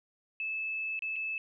sine tone with dropouts, 2614 Hz, E7, 15 cents flat, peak -32 dBFS, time 0.4-1.38 s, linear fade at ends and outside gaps 1 ms, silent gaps 0.992-1.022 / 1.159-1.163 s, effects none

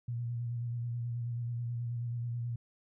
sine tone with vibrato, 119 Hz, A#2, 36 cents sharp, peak -33 dBFS, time 0.08-2.56 s, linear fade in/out 5 ms, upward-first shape square, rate 9.3 Hz, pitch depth 24 cents each way, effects none

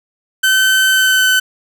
30% pulse tone with pitch glide, 1534 to 1518.1 Hz, G6 to F#6, -38 to +44 cents, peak -7 dBFS, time 0.43-1.4 s, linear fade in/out 10 ms, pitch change -18 cents, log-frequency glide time 0.9-1.29 s, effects none

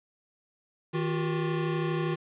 square tone cluster, 158.1 / 354.7 / 387.2 Hz, D#3 / F4 / G4, +28 / +27 / -21 cents, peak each -30 / -32 / -37 dBFS, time 0.93-2.16 s, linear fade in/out 20 ms, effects resampled to 8000 Hz + 9-bit

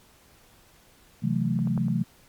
sine chord, F# half-diminished seventh, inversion second, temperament equal, 130.81 / 164.81 / 185 / 220 Hz, C3 / E3 / F#3 / A3, 0 / 0 / 0 / 0 cents, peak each -28 dBFS, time 1.22-2.04 s, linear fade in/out 20 ms
clicks, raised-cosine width 1 ms, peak -31 / -28 / -22 / -31 dBFS, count 4, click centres 1.59 / 1.673 / 1.777 / 1.883 s
effects pink hiss -57 dBFS RMS until 2.28 s + MP3 96 kbps

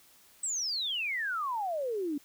sine exponential sweep, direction down, 8200 to 277.2 Hz, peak -30 dBFS, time 0.43-2.18 s, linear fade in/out 5 ms, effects white hiss -60 dBFS RMS until 2.24 s

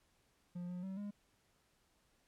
triangle tone with pitch steps, 176.4 / 179 / 190.9 / 204.6 Hz, F3 / F3 / G3 / G#3, +18 / +43 / -46 / -26 cents, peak -39 dBFS, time 0.55-1.11 s, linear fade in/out 10 ms, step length 140 ms, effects pink hiss -75 dBFS RMS until 2.27 s + low-pass 12000 Hz 12 dB/octave

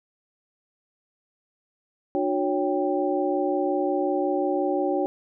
sine tone cluster, 298.7 / 364.3 / 558 / 788 Hz, D4 / F#4 / C#5 / G5, +29 / -27 / +11 / +9 cents, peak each -27 / -26 / -27 / -29 dBFS, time 2.15-5.06 s, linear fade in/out 0 ms, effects none

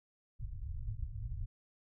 pink low-pass noise, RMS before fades -40 dBFS, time 0.39-1.46 s, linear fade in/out 20 ms, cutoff 120 Hz, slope 48 dB/octave, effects none

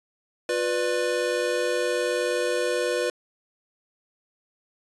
square chord, B diminished, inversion second, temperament just, 355.6 / 493.9 / 592.7 Hz, F4 / B4 / D5, +31 / 0 / +16 cents, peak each -30 / -26 / -30 dBFS, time 0.49-3.1 s, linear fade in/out 2 ms, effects resampled to 24000 Hz

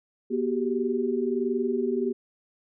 sine tone cluster, 241.3 / 377.9 / 399.3 Hz, B3 / F#4 / G4, -40 / +37 / +32 cents, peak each -28 dBFS, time 0.3-2.13 s, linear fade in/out 20 ms, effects none

